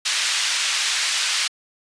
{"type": "band-pass noise", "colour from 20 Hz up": "white", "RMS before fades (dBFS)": -22, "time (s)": [0.05, 1.48], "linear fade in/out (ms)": 10, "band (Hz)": [1700, 5200], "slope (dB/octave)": 12, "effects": ["resampled to 22050 Hz"]}